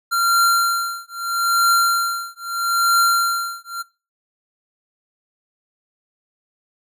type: tone with tremolo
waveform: square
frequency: 1378 Hz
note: F6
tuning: 24 cents flat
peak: -12 dBFS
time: 0.11-3.83 s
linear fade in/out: 20 ms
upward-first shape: triangle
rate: 0.78 Hz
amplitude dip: 100%
effects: noise-tail reverb RT60 0.3 s tail -21 dB re dry